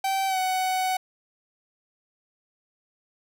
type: tone with pitch glide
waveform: 45% pulse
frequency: 774 to 747.2 Hz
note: G5 to F#5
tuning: -22 to +17 cents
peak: -23 dBFS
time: 0.04-0.97 s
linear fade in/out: 5 ms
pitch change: -61 cents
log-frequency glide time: 0.27-0.38 s
effects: none